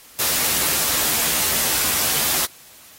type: noise with comb filter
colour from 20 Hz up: white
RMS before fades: -20 dBFS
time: 0.19-2.46 s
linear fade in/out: 10 ms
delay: 13 ms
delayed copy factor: +0.55
effects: white hiss -46 dBFS RMS until 2.98 s + AAC 48 kbps